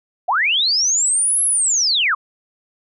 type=linear two-way sweep; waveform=sine; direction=up then down; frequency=630 to 11175 to 1037 Hz; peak=-14 dBFS; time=0.28-2.15 s; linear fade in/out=10 ms; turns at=1.43 s; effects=none